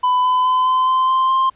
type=tone with pitch steps; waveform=triangle; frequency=1000 / 1008.7 / 1017.5 / 1026.3 / 1035.3 / 1044.3 / 1053.4 Hz; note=B5 / B5 / C6 / C6 / C6 / C6 / C6; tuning=+21 / +36 / -49 / -34 / -19 / -4 / +11 cents; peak=-11 dBFS; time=0.03-1.5 s; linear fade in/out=10 ms; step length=210 ms; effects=pink hiss -56 dBFS RMS until 1.55 s + resampled to 8000 Hz